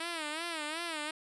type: tone with vibrato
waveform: 5% pulse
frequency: 320 Hz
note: D#4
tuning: 49 cents sharp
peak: -24 dBFS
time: 0-1.11 s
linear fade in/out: 5 ms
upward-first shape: sine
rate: 2.7 Hz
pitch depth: 130 cents each way
effects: resampled to 24000 Hz